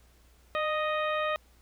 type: harmonic tone with a mistuned harmonic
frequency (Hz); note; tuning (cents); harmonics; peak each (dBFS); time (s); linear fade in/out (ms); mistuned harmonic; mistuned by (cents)
622.3; D#5; 0; 1 / 2 / 3 / 4 / 5 / 6; -30 / -31 / -36 / -38 / -44 / -44; 0.55-1.36; 0; 1; -33
effects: added 60 Hz sine -59 dBFS peak until 1.61 s + pink hiss -64 dBFS RMS until 1.61 s